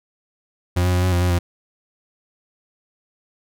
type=tone with pitch steps; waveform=40% pulse; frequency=88.8 / 90.4 / 89.7 / 91.9 / 87.9 / 89.7 / 87.4 Hz; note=F2 / F#2 / F2 / F#2 / F2 / F2 / F2; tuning=+29 / -40 / +47 / -11 / +12 / +47 / +2 cents; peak=-15 dBFS; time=0.76-1.39 s; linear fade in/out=10 ms; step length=90 ms; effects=none